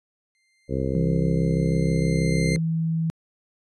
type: tone with exponential growth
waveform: sawtooth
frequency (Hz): 2093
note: C7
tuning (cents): 0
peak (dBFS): -24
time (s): 0.35-2.56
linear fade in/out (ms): 0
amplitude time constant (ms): 480
type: harmonic tone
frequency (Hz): 66.3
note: C2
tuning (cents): +23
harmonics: 1 / 2 / 3 / 4 / 5 / 6 / 7 / 8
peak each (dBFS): -30 / -28 / -31 / -31 / -33 / -32 / -31 / -33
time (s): 0.68-2.59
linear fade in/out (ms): 50
type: tone with pitch glide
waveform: sine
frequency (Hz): 164.81 to 162.73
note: E3 to E3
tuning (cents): 0 to -22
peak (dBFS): -21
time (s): 0.95-3.1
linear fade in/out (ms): 0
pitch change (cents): -22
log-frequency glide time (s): 1.3-2.01
effects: resampled to 24000 Hz